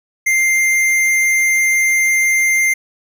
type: tone with hard clipping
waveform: sine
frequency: 2098 Hz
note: C7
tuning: 4 cents sharp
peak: -13 dBFS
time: 0.26-2.74 s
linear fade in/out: 10 ms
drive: 13 dB
effects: none